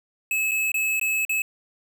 square tone with dropouts, 2590 Hz, E7, 31 cents flat, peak -22 dBFS, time 0.31-1.42 s, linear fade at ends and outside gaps 2 ms, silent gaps 0.512-0.516 / 0.718-0.742 / 0.997-1.013 / 1.251-1.294 s, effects none

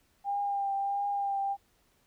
sine tone with vibrato, 799 Hz, G5, 33 cents sharp, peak -28 dBFS, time 0.24-1.57 s, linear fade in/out 50 ms, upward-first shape triangle, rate 1.5 Hz, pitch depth 25 cents each way, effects pink hiss -69 dBFS RMS until 2.06 s

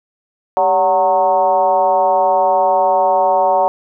sine tone with frequency modulation, 744 Hz, F#5, 9 cents sharp, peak -10 dBFS, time 0.57-3.68 s, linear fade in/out 0 ms, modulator 175 Hz, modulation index 1.3, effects none

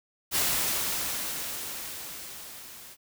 white noise with level ramp, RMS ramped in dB -25 to -47 dBFS, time 0.31-2.97 s, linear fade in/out 50 ms, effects none

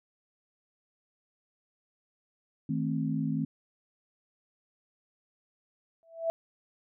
sine chord, A diminished, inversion second, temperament just, 158.4 / 220 / 264 Hz, Eb3 / A3 / C4, +31 / 0 / +16 cents, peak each -31 / -33 / -32 dBFS, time 2.69-3.45 s, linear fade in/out 5 ms
sine tone with exponential growth, 660 Hz, E5, 2 cents sharp, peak -23 dBFS, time 6.03-6.3 s, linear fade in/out 0 ms, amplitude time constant 57 ms
effects none

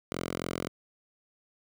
5% pulse tone with high-pass filter, 43.65 Hz, F1, in tune, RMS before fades -35 dBFS, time 0.12-0.68 s, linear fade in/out 0 ms, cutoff 120 Hz, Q 0.59, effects none

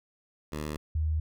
10% pulse / sine tone pair in turn, 75.7 / 78.05 Hz, D#2 / D#2, -47 / +6 cents, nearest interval minor second, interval 53 cents, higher second, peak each -25 dBFS, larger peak neither, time 0.52-0.77 / 0.95-1.2 s, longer neither, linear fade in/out 5 ms, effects none

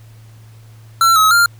square tone with pitch steps, 1351 / 1280 / 1395 Hz, E6 / D#6 / F6, +42 / +49 / -2 cents, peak -9 dBFS, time 1.01-1.46 s, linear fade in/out 2 ms, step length 150 ms, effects added 111 Hz sine -38 dBFS peak until 1.59 s + pink hiss -51 dBFS RMS until 1.59 s

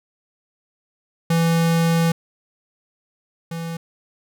square tone pair in turn, 166.2 / 166.2 Hz, E3 / E3, +15 / +15 cents, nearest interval unison, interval 0 cents, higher neither, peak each -16 / -27 dBFS, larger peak first, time 1.3-2.12 / 3.51-3.77 s, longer first, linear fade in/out 5 ms, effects none

